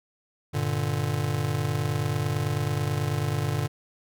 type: chord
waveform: square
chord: G minor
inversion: none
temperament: just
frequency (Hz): 98 / 117.6 / 147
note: G2 / Bb2 / D3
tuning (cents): 0 / +16 / +2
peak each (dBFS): -31 / -30 / -29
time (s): 0.53-3.68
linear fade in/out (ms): 20
effects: none